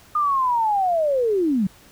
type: linear sweep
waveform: sine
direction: down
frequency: 1226 to 178.1 Hz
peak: -17 dBFS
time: 0.15-1.67 s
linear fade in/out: 5 ms
effects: pink hiss -50 dBFS RMS until 1.91 s